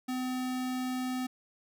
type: tone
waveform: square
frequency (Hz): 254.7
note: C4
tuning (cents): -46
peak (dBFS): -32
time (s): 0.08-1.27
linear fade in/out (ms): 10
effects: none